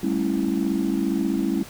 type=chord; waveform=sine; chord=A dominant seventh; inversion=third; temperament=just; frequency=198 / 220 / 275 / 330 Hz; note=G3 / A3 / C#4 / E4; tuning=+18 / 0 / -14 / +2 cents; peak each=-25 / -27 / -24 / -25 dBFS; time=0.03-1.63 s; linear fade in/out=5 ms; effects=tanh soft clip ceiling -13 dBFS + pink hiss -42 dBFS RMS until 1.69 s